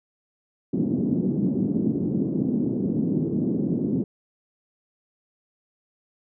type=band-pass noise; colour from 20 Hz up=pink; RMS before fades=-24 dBFS; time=0.73-4.04 s; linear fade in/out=5 ms; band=170 to 310 Hz; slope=24 dB/octave; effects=none